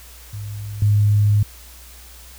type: tone with level steps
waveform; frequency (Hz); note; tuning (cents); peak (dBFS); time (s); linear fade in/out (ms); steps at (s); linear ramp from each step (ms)
sine; 103.83; G#2; 0; -27 / -12; 0.33-1.43; 5; 0.82; 2
effects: added 60 Hz sine -42 dBFS peak until 2.38 s + white hiss -44 dBFS RMS until 2.38 s